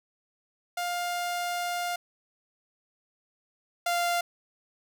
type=tone pair in turn; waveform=sawtooth; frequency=704 / 695.9 Hz; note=F5 / F5; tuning=+14 / -6 cents; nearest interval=unison; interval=20 cents; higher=first; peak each=-25 / -21 dBFS; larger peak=second; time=0.77-1.96 / 3.86-4.21 s; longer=first; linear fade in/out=5 ms; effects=none